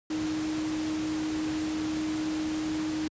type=tone in noise; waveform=sine; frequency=311.1 Hz; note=D#4; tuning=in tune; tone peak=-28 dBFS; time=0.1-3.08 s; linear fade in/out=5 ms; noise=pink; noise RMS=-38 dBFS; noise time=0.1-3.08 s; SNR=+7 dB; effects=high-pass 80 Hz 12 dB/octave + resampled to 16000 Hz